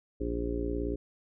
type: harmonic tone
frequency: 58.27 Hz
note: A#1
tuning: in tune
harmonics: 1 / 2 / 3 / 4 / 5 / 6 / 7 / 9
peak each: -34 / -45 / -45 / -45 / -35 / -40 / -35 / -43 dBFS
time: 0.2-0.96 s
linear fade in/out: 10 ms
effects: none